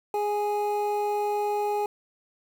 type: tone pair together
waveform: triangle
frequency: 414.1 / 830.6 Hz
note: G#4 / G#5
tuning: -5 / 0 cents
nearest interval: octave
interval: 1205 cents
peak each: -25 dBFS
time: 0.14-1.86 s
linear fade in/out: 2 ms
effects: 8-bit